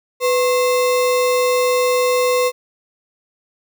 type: tone with sample-and-hold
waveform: sine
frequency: 498.3 Hz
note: B4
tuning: 15 cents sharp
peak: -13 dBFS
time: 0.2-2.52 s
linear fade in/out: 50 ms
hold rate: 1575 Hz
effects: none